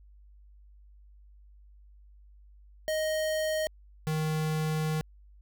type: tone pair in turn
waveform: square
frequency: 624 / 156 Hz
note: D#5 / D#3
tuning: +5 / +5 cents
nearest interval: 2 octaves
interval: 2400 cents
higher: first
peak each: -28 / -28 dBFS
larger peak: neither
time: 2.88-3.67 / 4.07-5.01 s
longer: second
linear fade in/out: 0 ms
effects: added 50 Hz sine -52 dBFS peak until 5.41 s